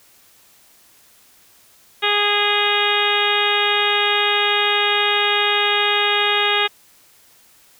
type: harmonic tone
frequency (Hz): 412.4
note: G#4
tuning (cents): -12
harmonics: 1 / 2 / 3 / 4 / 5 / 6 / 7 / 8 / 9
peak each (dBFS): -24 / -24 / -24 / -24 / -24 / -24 / -24 / -24 / -24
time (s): 2.02-6.68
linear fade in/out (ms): 20
effects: white hiss -52 dBFS RMS until 7.79 s